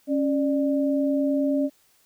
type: tone pair together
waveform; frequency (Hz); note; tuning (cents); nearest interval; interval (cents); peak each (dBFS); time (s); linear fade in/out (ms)
sine; 276 / 594.4; C#4 / D5; -7 / +21; octave + minor second; 1328; -21 / -26; 0.07-1.7; 50
effects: white hiss -62 dBFS RMS until 2.05 s